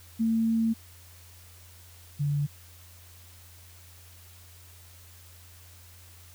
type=tone pair in turn; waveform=sine; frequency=225.5 / 144.34 Hz; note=A3 / D3; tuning=+43 / -30 cents; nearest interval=minor sixth; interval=773 cents; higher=first; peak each=-22 / -24 dBFS; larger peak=first; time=0.19-0.74 / 2.19-2.47 s; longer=first; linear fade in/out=20 ms; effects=added 87 Hz sine -51 dBFS peak until 6.34 s + white hiss -54 dBFS RMS until 6.34 s